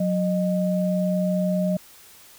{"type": "tone pair together", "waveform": "sine", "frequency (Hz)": [182.8, 614.9], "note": ["F#3", "D#5"], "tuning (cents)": [-21, -21], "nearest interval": "octave + major sixth", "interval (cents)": 2100, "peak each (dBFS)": [-21, -25], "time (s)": [0, 1.77], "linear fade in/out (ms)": 5, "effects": ["white hiss -49 dBFS RMS until 2.38 s"]}